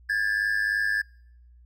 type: tone pair together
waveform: triangle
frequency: 1634 / 1737.2 Hz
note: G#6 / A6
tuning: -29 / -23 cents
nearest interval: minor second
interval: 106 cents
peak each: -24 dBFS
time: 0.09-1.02 s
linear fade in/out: 10 ms
effects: noise-tail reverb RT60 0.8 s tail -26 dB re dry + added 60 Hz sine -50 dBFS peak until 1.65 s